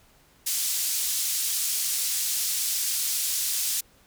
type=band-pass noise; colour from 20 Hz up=pink; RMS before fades=-27 dBFS; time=0.46-3.81 s; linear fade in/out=10 ms; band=5800 to 16000 Hz; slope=12 dB/octave; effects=pink hiss -59 dBFS RMS until 4.06 s